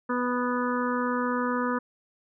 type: harmonic tone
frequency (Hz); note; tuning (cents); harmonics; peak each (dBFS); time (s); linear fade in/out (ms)
246.9; B3; 0; 1 / 2 / 4 / 5 / 6 / 7; -28 / -31 / -32 / -32 / -35 / -39; 0.09-1.79; 10
effects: none